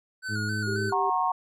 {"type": "tone with vibrato", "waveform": "square", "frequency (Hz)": 1480, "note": "F#6", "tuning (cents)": 0, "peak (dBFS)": -31, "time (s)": [0.22, 0.94], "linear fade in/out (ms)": 50, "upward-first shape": "square", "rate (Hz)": 3.7, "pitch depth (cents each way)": 45}
{"type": "harmonic tone", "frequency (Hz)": 105.9, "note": "G#2", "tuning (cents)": 34, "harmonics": [1, 2, 3, 4], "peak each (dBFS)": [-30, -34, -39, -43], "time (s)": [0.28, 0.93], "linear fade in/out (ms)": 50}
{"type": "tone", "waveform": "sine", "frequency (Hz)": 392, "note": "G4", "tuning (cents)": 0, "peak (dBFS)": -30, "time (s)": [0.67, 1.1], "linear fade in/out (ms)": 5}
{"type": "chord", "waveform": "sine", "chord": "F# major", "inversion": "none", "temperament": "equal with one note detuned", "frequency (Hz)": [740, 932.3, 1085.3], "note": ["F#5", "A#5", "C#6"], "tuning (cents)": [0, 0, -37], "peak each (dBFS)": -27, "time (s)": [0.92, 1.32], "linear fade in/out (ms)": 5}
{"effects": ["low-pass 9000 Hz 12 dB/octave"]}